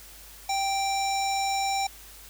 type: tone with low-pass filter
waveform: square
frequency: 784 Hz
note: G5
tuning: in tune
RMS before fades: -27 dBFS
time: 0.49-1.87 s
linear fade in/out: 5 ms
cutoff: 6600 Hz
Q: 3
effects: added 50 Hz sine -51 dBFS peak until 2.29 s + white hiss -48 dBFS RMS until 2.29 s